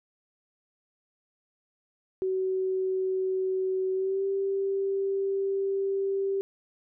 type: tone with pitch glide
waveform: sine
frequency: 376.7 to 391.3 Hz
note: F#4 to G4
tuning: +31 to -3 cents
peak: -25 dBFS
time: 2.22-6.41 s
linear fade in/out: 0 ms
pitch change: +66 cents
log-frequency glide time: 3.93-4.25 s
effects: none